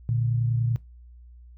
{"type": "tone pair together", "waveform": "sine", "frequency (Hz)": [116.47, 146.83], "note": ["A#2", "D3"], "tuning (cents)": [-1, 0], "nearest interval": "major third", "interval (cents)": 401, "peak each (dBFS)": [-22, -30], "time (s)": [0.09, 0.76], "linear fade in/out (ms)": 0, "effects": ["noise-tail reverb RT60 0.2 s tail -20 dB re dry", "added 60 Hz sine -45 dBFS peak until 1.57 s"]}